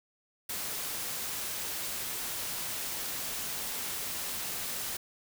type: noise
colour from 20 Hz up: white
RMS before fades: -36 dBFS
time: 0.49-4.97 s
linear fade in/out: 5 ms
effects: none